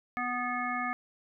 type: harmonic tone with a mistuned harmonic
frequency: 246.9 Hz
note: B3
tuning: in tune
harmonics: 1 / 3 / 5 / 7 / 9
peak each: -38 / -36 / -34 / -38 / -37 dBFS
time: 0.17-0.93 s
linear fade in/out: 0 ms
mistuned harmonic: 9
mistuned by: -38 cents
effects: none